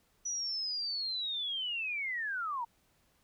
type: linear sweep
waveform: sine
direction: down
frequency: 5920 to 901 Hz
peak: -33 dBFS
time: 0.25-2.65 s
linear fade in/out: 10 ms
effects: pink hiss -71 dBFS RMS until 3.23 s